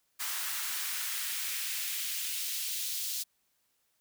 white noise with high-pass filter sweep, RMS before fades -35 dBFS, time 0.19-3.24 s, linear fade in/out 20 ms, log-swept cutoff 1100 to 4000 Hz, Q 1.2, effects white hiss -75 dBFS RMS until 4 s

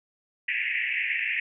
pink band-pass noise, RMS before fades -28 dBFS, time 0.48-1.4 s, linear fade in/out 5 ms, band 1800 to 2700 Hz, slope 96 dB/octave, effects none

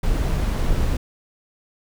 brown noise, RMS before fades -20 dBFS, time 0.03-0.97 s, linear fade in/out 5 ms, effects none

